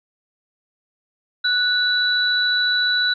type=tone pair together; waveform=sine; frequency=1480 / 3947 Hz; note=F#6 / B7; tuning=0 / -2 cents; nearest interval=octave + perfect fourth; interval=1698 cents; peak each=-19 dBFS; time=1.44-3.14 s; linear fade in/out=10 ms; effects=none